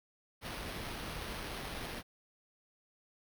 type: noise with sample-and-hold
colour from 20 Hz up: pink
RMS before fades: -42 dBFS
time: 0.41-2.03 s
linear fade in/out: 50 ms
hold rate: 7350 Hz
effects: none